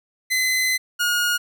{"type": "tone pair in turn", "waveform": "sawtooth", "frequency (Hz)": [2035, 1434.8], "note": ["C7", "F6"], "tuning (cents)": [-49, 46], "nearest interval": "tritone", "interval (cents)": 605, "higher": "first", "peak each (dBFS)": [-15, -15], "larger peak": "neither", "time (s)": [[0.3, 0.78], [0.99, 1.38]], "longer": "first", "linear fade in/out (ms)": 20, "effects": []}